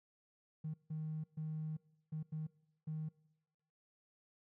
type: tone bursts at uneven times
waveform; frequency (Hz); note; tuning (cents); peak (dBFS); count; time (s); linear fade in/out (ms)
triangle; 156; D#3; +5; -35; 6; 0.64-0.74 / 0.9-1.24 / 1.37-1.77 / 2.12-2.23 / 2.32-2.47 / 2.87-3.09; 10
effects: noise-tail reverb RT60 1.0 s tail -26 dB re dry + tanh soft clip ceiling -36 dBFS